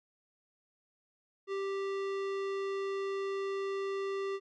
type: tone with tanh clipping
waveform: sine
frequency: 392 Hz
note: G4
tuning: in tune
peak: -35 dBFS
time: 1.47-4.4 s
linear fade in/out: 50 ms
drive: 18 dB
effects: none